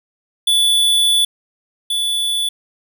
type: tone pair in turn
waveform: square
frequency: 3459 / 3459 Hz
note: A7 / A7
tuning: -30 / -30 cents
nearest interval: unison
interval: 0 cents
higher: neither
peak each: -12 / -17 dBFS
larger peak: first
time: 0.47-1.25 / 1.9-2.49 s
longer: first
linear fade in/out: 5 ms
effects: 8-bit